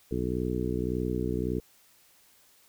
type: harmonic tone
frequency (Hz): 61.74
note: B1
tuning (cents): 0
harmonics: 1 / 2 / 3 / 4 / 5 / 6 / 7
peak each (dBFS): -35 / -35 / -35 / -35 / -35 / -35 / -35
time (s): 0.11-1.6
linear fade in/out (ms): 5
effects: white hiss -61 dBFS RMS until 2.68 s